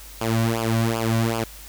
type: tone with flanger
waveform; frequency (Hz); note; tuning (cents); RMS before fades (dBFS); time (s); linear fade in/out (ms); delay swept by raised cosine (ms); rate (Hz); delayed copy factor
sawtooth; 113.8; A#2; -41; -22; 0.21-1.44; 5; 0.5 to 2.4; 2.6; -0.9
effects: added 50 Hz sine -42 dBFS peak until 1.68 s + white hiss -43 dBFS RMS until 1.68 s